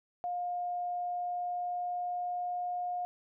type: tone with pitch glide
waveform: sine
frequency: 710 to 714.5 Hz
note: F5 to F5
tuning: +28 to +39 cents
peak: -32 dBFS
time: 0.24-3.05 s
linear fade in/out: 0 ms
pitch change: +11 cents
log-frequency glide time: 0.84-2.7 s
effects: none